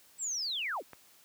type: linear sweep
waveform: sine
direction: down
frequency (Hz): 7902 to 194.8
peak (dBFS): -32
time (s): 0.18-0.83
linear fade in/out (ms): 50
type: click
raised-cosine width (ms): 0.5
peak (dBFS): -31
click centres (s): 0.933
effects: white hiss -61 dBFS RMS until 1.24 s + high-pass 80 Hz 12 dB/octave